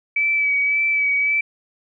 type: tone with vibrato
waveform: sine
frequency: 2294 Hz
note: D7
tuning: 41 cents flat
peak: -16 dBFS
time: 0.16-1.41 s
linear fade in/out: 5 ms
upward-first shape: sine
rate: 1.8 Hz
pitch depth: 25 cents each way
effects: none